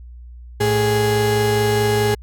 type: tone pair together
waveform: 35% pulse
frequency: 110 / 415.3 Hz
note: A2 / G#4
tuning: 0 / 0 cents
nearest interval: octave + major seventh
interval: 2300 cents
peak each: -18 / -15 dBFS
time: 0.6-2.15 s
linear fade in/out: 10 ms
effects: added 60 Hz sine -35 dBFS peak until 2.22 s